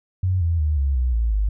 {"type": "tone with pitch steps", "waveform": "sine", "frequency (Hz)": [92.5, 83.85, 76.01, 68.9, 62.45, 56.61, 51.32], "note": ["F#2", "E2", "D#2", "C#2", "B1", "A1", "G#1"], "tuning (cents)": [0, 30, -40, -10, 20, 50, -20], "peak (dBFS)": -17, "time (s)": [0.23, 1.49], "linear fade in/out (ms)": 5, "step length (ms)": 180, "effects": []}